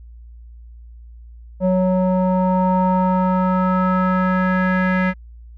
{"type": "tone with low-pass filter sweep", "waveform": "square", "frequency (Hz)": 185, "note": "F#3", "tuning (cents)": 0, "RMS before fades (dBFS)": -17, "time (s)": [1.6, 5.14], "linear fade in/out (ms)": 50, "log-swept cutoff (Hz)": [650, 1900], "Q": 4.1, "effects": ["added 58 Hz sine -37 dBFS peak until 5.57 s"]}